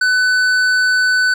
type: tone with hard clipping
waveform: sine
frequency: 1500 Hz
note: F#6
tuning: 23 cents sharp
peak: -13 dBFS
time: 0.01-1.34 s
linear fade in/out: 5 ms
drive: 9 dB
effects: none